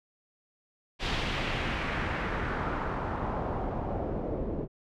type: noise with low-pass filter sweep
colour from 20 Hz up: pink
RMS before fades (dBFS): -32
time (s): 0.99-4.68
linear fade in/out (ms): 50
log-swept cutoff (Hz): 3700 to 440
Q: 1.6
effects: none